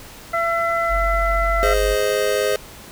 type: harmonic tone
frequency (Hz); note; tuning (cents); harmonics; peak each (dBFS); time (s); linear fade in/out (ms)
673; E5; +36; 1 / 2 / 3; -21 / -21 / -25; 0.33-1.74; 10
type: tone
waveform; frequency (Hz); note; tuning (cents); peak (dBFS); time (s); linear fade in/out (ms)
sine; 47.72; G1; -46; -20; 0.88-1.97; 50
type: chord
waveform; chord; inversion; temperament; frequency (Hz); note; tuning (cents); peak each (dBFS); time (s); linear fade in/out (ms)
square; Ab major; none; just; 415.3 / 519.1 / 623; Ab4 / C5 / Eb5; 0 / -14 / +2; -22 / -22 / -24; 1.63-2.56; 0
effects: pink hiss -40 dBFS RMS until 2.91 s